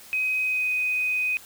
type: tone with pitch glide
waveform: sine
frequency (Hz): 2521 to 2502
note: D#7 to D#7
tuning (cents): +22 to +9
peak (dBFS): -22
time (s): 0.13-1.37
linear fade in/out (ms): 0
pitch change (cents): -13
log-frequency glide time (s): 0.41-0.7
effects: white hiss -47 dBFS RMS until 1.45 s